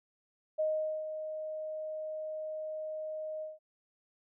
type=tone with ADSR envelope; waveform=sine; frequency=622.3 Hz; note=D#5; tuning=in tune; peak=-27 dBFS; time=0.58-3.59 s; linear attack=19 ms; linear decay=440 ms; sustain=-9 dB; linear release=170 ms; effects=none